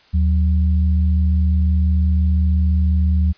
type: tone pair together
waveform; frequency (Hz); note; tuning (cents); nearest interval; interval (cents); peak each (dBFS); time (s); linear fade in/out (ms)
sine; 77 / 182.75; D#2 / F#3; -17 / -21; octave + minor third; 1496; -13 / -23; 0.13-3.33; 20
effects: white hiss -52 dBFS RMS until 3.37 s + resampled to 11025 Hz